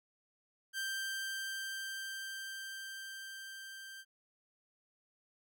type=tone with level ramp; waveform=sawtooth; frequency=1572 Hz; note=G6; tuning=4 cents sharp; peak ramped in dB=-32 to -44 dBFS; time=0.73-4.05 s; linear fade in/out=50 ms; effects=none